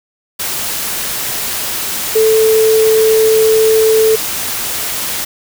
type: tone in noise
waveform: sine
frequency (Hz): 440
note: A4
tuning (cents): 0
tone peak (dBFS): -7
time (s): 2.15-4.16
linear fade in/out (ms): 10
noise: white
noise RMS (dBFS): -19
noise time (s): 0.39-5.25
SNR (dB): +9
effects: none